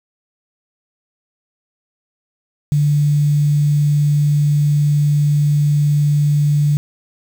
sine tone with quantisation, 146.83 Hz, D3, in tune, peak -11 dBFS, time 2.72-6.77 s, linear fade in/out 0 ms, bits 6, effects none

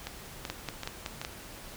two click trains, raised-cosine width 0.2 ms, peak -18 / -16 dBFS, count 4 / 5, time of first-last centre 0.07-1.215 / 0.5-1.249 s, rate 2.62 / 5.34 Hz, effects pink hiss -46 dBFS RMS until 1.76 s

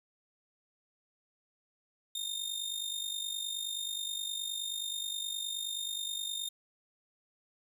sawtooth tone with amplitude modulation, 3653 Hz, A#7, 36 cents flat, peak -29 dBFS, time 2.15-6.49 s, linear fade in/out 5 ms, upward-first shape sine, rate 49.5 Hz, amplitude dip 65%, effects none

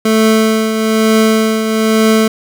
25% pulse tone with tremolo, 220 Hz, A3, in tune, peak -3 dBFS, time 0.05-2.28 s, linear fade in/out 5 ms, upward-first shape triangle, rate 1.1 Hz, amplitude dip 55%, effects none

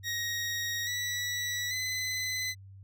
20% pulse tone with pitch steps, 1881 / 1949.6 / 2021 Hz, A#6 / B6 / B6, +15 / -23 / +39 cents, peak -26 dBFS, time 0.03-2.55 s, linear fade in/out 50 ms, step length 840 ms, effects added 97 Hz sine -47 dBFS peak until 2.83 s

